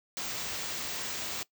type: band-stop noise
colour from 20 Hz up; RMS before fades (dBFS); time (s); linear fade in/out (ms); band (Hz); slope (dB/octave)
white; -36; 0.17-1.43; 0; 8000 to 16000; 48
effects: noise-tail reverb RT60 0.1 s tail -20 dB re dry + high-pass 60 Hz 12 dB/octave